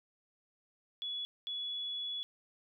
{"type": "tone bursts at uneven times", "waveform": "sine", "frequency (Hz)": 3397, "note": "G#7", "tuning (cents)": 38, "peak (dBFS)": -36, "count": 2, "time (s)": [[1.02, 1.25], [1.47, 2.23]], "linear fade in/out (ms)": 0, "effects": []}